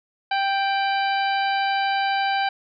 harmonic tone with a mistuned harmonic, 786 Hz, G5, 4 cents sharp, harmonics 1 / 2 / 3 / 4 / 5 / 6, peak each -21 / -27 / -31 / -33 / -35 / -37 dBFS, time 0.31-2.49 s, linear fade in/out 5 ms, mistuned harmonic 4, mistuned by -65 cents, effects none

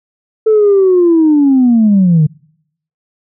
sine linear sweep, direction down, 442.7 to 146.83 Hz, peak -4 dBFS, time 0.46-2.27 s, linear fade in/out 10 ms, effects noise-tail reverb RT60 0.7 s tail -26 dB re dry + tanh soft clip ceiling -2 dBFS

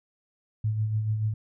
sine tone with tremolo, 108.2 Hz, A2, 29 cents flat, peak -22 dBFS, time 0.64-1.34 s, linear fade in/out 5 ms, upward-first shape sine, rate 6.9 Hz, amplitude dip 45%, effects none

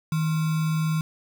sine tone with sample-and-hold, 158.7 Hz, D#3, 35 cents sharp, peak -21 dBFS, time 0.12-1.01 s, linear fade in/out 2 ms, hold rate 1225 Hz, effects none

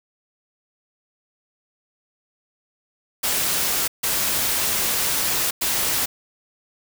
white noise bursts at uneven times, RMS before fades -22 dBFS, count 3, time 3.23-3.88 / 4.03-5.51 / 5.61-6.06 s, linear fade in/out 10 ms, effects none

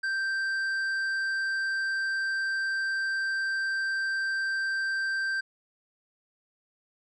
triangle tone with tanh clipping, 1568 Hz, G6, in tune, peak -28 dBFS, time 0.03-5.41 s, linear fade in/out 10 ms, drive 11 dB, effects none

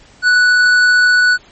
triangle tone with hard clipping, 1480 Hz, F#6, in tune, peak -9 dBFS, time 0.22-1.38 s, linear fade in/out 50 ms, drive 11 dB, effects pink hiss -45 dBFS RMS until 1.51 s + MP3 32 kbps

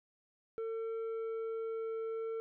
sine tone with tanh clipping, 449.9 Hz, A4, 39 cents sharp, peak -37 dBFS, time 0.58-2.4 s, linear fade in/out 0 ms, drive 6 dB, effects none

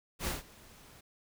pink noise with ADSR envelope, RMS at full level -33 dBFS, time 0.19-1.01 s, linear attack 73 ms, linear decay 160 ms, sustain -23 dB, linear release 9 ms, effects none

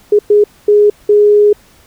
sine tone bursts at uneven times, 415.3 Hz, G#4, in tune, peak -4 dBFS, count 4, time 0.12-0.19 / 0.3-0.44 / 0.68-0.9 / 1.09-1.53 s, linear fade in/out 5 ms, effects pink hiss -46 dBFS RMS until 1.86 s

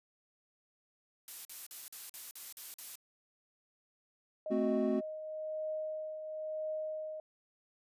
blue noise bursts, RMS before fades -45 dBFS, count 8, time 1.28-2.955 s, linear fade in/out 0 ms, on 170 ms, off 45 ms
sine tone with tremolo, 622.3 Hz, D#5, in tune, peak -34 dBFS, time 4.46-7.2 s, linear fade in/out 2 ms, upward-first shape triangle, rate 1 Hz, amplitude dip 55%
triangle chord, F# diminished, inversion first, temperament equal, 220 / 261.6 / 370 Hz, A3 / C4 / F#4, 0 / 0 / 0 cents, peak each -32 dBFS, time 4.5-5.01 s, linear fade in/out 20 ms
effects resampled to 32000 Hz

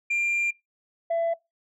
sine tone pair in turn, 2386 / 669.5 Hz, D7 / E5, +27 / +27 cents, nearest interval octave + minor seventh, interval 2200 cents, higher first, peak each -20 dBFS, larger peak neither, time 0.1-0.51 / 1.1-1.34 s, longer first, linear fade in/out 10 ms, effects noise-tail reverb RT60 0.2 s tail -23 dB re dry + tanh soft clip ceiling -21 dBFS

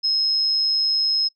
sine tone, 5150 Hz, E8, 41 cents flat, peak -17 dBFS, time 0.03-1.29 s, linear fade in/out 20 ms, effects noise-tail reverb RT60 0.1 s tail -24 dB re dry

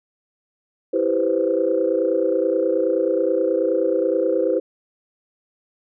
sine chord, C major seventh, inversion first, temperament equal, 329.6 / 392 / 493.9 / 523.3 Hz, E4 / G4 / B4 / C5, 0 / 0 / 0 / 0 cents, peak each -23 / -23 / -22 / -21 dBFS, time 0.93-4.6 s, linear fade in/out 10 ms, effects tanh soft clip ceiling -7 dBFS

